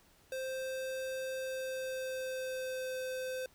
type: tone with pitch glide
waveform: square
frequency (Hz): 523.3 to 515.2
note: C5 to C5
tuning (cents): 0 to -27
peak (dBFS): -37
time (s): 0.32-3.46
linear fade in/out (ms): 2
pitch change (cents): -27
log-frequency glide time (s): 1.38-2.98
effects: pink hiss -65 dBFS RMS until 3.54 s